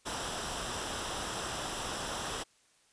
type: noise with comb filter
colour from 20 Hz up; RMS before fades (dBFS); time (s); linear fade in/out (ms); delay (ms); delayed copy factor
pink; -37; 0.05-2.44; 20; 0.45; -0.55
effects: white hiss -67 dBFS RMS until 2.92 s + resampled to 22050 Hz